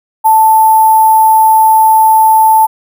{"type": "tone with sample-and-hold", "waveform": "sine", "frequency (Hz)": 880, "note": "A5", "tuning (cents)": 0, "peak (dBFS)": -3, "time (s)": [0.24, 2.67], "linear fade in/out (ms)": 20, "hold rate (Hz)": 11025, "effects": []}